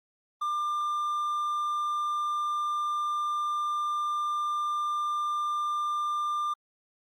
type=tone; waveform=triangle; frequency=1195 Hz; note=D6; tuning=30 cents sharp; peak=-25 dBFS; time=0.41-6.54 s; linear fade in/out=10 ms; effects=Opus 32 kbps